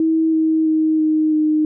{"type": "tone with pitch steps", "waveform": "sine", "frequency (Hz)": [321.4, 317.9, 314.4, 311, 307.6], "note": ["E4", "D#4", "D#4", "D#4", "D#4"], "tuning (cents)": [-44, 37, 18, -1, -20], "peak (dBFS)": -13, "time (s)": [0, 1.65], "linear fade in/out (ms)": 2, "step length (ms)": 330, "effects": []}